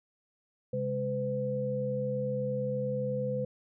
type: tone cluster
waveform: sine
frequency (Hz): 132.8 / 204.4 / 506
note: C3 / G#3 / B4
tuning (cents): +26 / -27 / +42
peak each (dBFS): -35 / -37 / -31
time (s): 0.73-3.45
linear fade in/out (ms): 5
effects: none